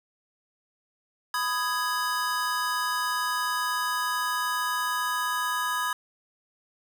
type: chord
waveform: square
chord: G# minor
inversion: first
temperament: just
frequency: 996.7 / 1245.9 / 1661.2 Hz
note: B5 / D#6 / G#6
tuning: +16 / +2 / 0 cents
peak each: -31 dBFS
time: 1.34-5.93 s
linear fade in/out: 2 ms
effects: none